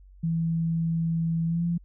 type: tone with pitch glide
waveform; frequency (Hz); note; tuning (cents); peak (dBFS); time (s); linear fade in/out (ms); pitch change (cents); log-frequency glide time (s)
sine; 164.81 to 170.92; E3 to F3; 0 to -37; -23; 0.23-1.78; 10; +63; 1.46-1.64
effects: added 47 Hz sine -48 dBFS peak until 1.84 s